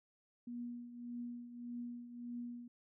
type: tone with tremolo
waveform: sine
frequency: 240.4 Hz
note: B3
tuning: 46 cents flat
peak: -40 dBFS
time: 0.47-2.68 s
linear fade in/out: 5 ms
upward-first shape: triangle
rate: 1.7 Hz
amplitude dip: 70%
effects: none